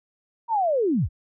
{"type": "linear sweep", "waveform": "sine", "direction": "down", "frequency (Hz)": [955, 40.21], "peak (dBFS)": -19, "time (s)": [0.48, 1.09], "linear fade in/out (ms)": 50, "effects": []}